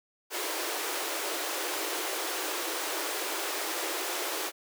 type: high-pass noise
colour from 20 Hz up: pink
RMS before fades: -33 dBFS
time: 0.3-4.52 s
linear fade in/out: 50 ms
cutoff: 310 Hz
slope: 96 dB/octave
effects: none